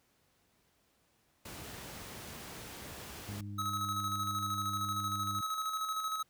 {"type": "noise", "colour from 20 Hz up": "pink", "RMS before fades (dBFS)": -46, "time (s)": [1.45, 3.41], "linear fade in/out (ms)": 5}
{"type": "harmonic tone", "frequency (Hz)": 101.7, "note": "G#2", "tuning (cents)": -36, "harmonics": [1, 2, 3], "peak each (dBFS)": [-40, -46, -50], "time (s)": [3.28, 5.41], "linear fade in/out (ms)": 5}
{"type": "tone with tremolo", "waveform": "square", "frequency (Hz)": 1283, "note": "E6", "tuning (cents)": -47, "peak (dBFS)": -33, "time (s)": [3.58, 6.23], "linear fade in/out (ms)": 10, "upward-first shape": "square", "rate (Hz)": 13, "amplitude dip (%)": 40}
{"effects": ["pink hiss -72 dBFS RMS until 6.29 s", "high-pass 60 Hz 12 dB/octave"]}